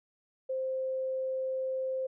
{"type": "tone", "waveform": "sine", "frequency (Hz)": 523.3, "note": "C5", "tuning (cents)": 0, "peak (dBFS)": -30, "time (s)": [0.49, 2.07], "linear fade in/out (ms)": 10, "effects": []}